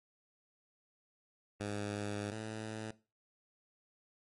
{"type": "tone pair in turn", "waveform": "10% pulse", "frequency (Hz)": [103.1, 109.36], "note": ["G#2", "A2"], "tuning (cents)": [-12, -10], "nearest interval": "minor second", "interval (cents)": 102, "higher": "second", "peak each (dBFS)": [-29, -32], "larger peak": "first", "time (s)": [[1.6, 2.31], [2.31, 2.91]], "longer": "first", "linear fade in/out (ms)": 5, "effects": ["noise-tail reverb RT60 0.3 s tail -18 dB re dry", "MP3 48 kbps"]}